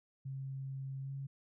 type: tone with pitch glide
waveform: sine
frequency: 134.8 to 137.08 Hz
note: C#3 to C#3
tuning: -48 to -19 cents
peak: -39 dBFS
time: 0.25-1.27 s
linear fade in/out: 10 ms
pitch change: +29 cents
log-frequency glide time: 1.01-1.12 s
effects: none